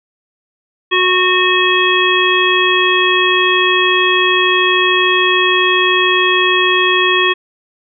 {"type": "harmonic tone", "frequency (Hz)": 366.6, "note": "F#4", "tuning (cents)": -16, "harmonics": [1, 3, 5, 7, 9], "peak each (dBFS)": [-16, -16, -16, -16, -16], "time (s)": [0.91, 7.34], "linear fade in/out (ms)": 20, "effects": []}